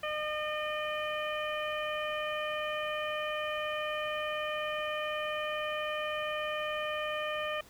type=harmonic tone; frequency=608 Hz; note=D#5; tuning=40 cents flat; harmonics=1 / 2 / 3 / 4 / 5; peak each=-35 / -38 / -40 / -41 / -42 dBFS; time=0.03-7.61 s; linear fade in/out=5 ms; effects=pink hiss -57 dBFS RMS until 7.69 s